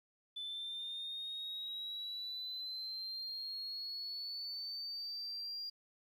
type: linear sweep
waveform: sine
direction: up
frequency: 3500 to 4792 Hz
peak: -39 dBFS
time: 0.36-5.7 s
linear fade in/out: 10 ms
effects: tanh soft clip ceiling -37 dBFS + 12-bit